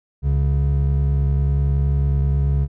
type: tone pair together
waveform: triangle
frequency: 69.3 / 139.73 Hz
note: C#2 / C#3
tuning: 0 / +14 cents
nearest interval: octave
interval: 1214 cents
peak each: -15 / -18 dBFS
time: 0.22-2.68 s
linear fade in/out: 50 ms
effects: none